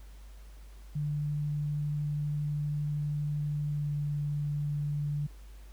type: tone with pitch glide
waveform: sine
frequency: 147.9 to 146.54 Hz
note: D3 to D3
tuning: +13 to -3 cents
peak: -29 dBFS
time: 0.95-5.27 s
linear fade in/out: 10 ms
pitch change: -16 cents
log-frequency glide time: 3.66-3.91 s
effects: added 50 Hz sine -46 dBFS peak until 5.72 s + pink hiss -61 dBFS RMS until 5.72 s